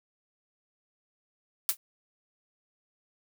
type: noise with exponential decay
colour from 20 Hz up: blue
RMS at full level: -20 dBFS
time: 1.69-1.77 s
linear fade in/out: 1 ms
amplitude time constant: 16 ms
effects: none